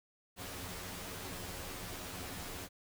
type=noise with comb filter; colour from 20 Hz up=pink; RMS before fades=-44 dBFS; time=0.36-2.69 s; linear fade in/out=50 ms; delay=11 ms; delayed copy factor=+0.75; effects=none